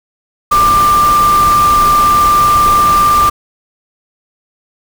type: tone in noise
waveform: sine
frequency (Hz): 1188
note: D6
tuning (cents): +20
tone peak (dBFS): -6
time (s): 0.51-3.3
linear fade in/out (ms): 10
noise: pink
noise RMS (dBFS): -19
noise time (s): 0.51-3.3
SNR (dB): +10
effects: none